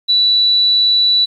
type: tone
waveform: sine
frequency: 3951 Hz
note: B7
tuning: in tune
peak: -9 dBFS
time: 0.08-1.26 s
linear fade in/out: 20 ms
effects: 8-bit